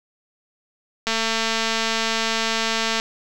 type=click train; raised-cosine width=0.2 ms; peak=-5 dBFS; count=435; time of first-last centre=1.07-2.999 s; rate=225 Hz; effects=none